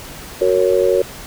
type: chord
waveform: sine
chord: F# major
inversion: none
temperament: just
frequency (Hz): 370 / 462.5 / 555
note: F#4 / A#4 / C#5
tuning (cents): 0 / -14 / +2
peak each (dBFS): -16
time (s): 0.41-1.02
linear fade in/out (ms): 5
effects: pink hiss -34 dBFS RMS until 1.26 s